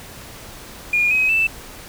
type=tone with pitch steps; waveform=triangle; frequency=2427 / 2534 / 2647 Hz; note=D#7 / D#7 / E7; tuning=-44 / +31 / +7 cents; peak=-11 dBFS; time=0.93-1.47 s; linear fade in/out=5 ms; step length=180 ms; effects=tanh soft clip ceiling -12 dBFS + pink hiss -38 dBFS RMS until 1.88 s